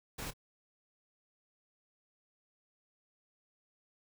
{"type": "noise with echo", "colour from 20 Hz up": "pink", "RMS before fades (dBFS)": -41, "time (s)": [0.18, 0.31], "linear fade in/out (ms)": 10, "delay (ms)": 26, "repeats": 1, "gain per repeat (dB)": -15, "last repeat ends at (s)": 0.336, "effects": []}